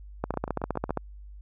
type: two click trains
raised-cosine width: 1 ms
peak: -19 / -13 dBFS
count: 5 / 12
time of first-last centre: 0.34-0.894 / 0.24-0.973 s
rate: 7.22 / 15 Hz
effects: added 50 Hz sine -42 dBFS peak until 1.41 s